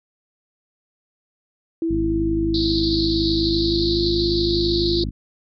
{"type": "tone with pitch glide", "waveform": "sine", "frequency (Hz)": [329.6, 343.4], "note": ["E4", "F4"], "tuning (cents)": [0, -29], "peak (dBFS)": -19, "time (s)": [1.82, 5.04], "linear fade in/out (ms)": 2, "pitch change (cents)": 71, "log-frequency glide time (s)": [3.34, 4.02]}
{"type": "harmonic tone", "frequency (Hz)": 51.91, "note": "G#1", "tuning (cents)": 0, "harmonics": [1, 2, 3, 4, 5, 6], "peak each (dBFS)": [-26, -29, -33, -33, -35, -40], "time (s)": [1.89, 5.11], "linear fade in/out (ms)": 20}
{"type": "band-pass noise", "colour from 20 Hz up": "pink", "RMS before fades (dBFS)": -26, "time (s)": [2.54, 5.04], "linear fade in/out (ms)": 5, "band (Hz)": [3800, 4700], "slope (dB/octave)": 96}
{"effects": []}